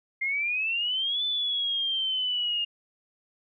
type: exponential two-way sweep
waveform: sine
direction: up then down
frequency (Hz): 2102 to 3520 to 2826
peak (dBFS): -25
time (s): 0.21-2.65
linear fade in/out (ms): 10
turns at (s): 1.24
effects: none